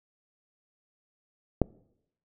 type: click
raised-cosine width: 2 ms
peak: -8 dBFS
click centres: 1.617 s
effects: noise-tail reverb RT60 0.8 s tail -24 dB re dry